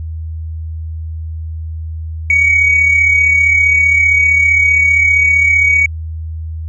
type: tone with amplitude modulation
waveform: sine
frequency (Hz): 2249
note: C#7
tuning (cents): +24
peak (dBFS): -4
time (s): 2.3-5.86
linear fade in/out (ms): 2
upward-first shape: sine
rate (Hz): 35.3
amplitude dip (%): 50
effects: tanh soft clip ceiling -3 dBFS + added 80 Hz sine -20 dBFS peak until 6.68 s